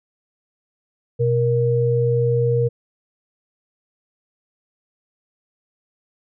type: tone pair together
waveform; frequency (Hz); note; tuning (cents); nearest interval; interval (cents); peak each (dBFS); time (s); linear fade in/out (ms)
sine; 124.13 / 470.4; B2 / A#4; +9 / +16; octave + major seventh; 2307; -18; 1.19-2.69; 20
effects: none